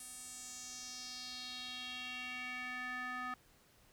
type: tone with band-pass filter sweep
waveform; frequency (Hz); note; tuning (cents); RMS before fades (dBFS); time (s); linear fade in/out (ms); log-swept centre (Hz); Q
square; 250.7; B3; +26; -45; 0-3.34; 2; 9500 to 1400; 3.3
effects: pink hiss -67 dBFS RMS until 3.92 s